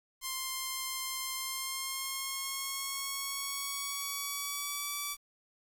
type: tone with pitch glide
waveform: 5% pulse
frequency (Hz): 1051 to 1152.8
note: C6 to D6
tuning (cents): +7 to -33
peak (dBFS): -23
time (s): 0.21-5.17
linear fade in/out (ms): 50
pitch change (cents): +160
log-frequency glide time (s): 1.34-4.93
effects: 9-bit